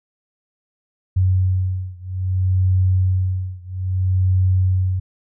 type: beating tone pair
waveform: sine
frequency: 92.7 / 93.31 Hz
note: F#2 / F#2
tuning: +4 / +15 cents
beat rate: 0.61 Hz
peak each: -18 / -19 dBFS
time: 1.16-5 s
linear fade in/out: 10 ms
effects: none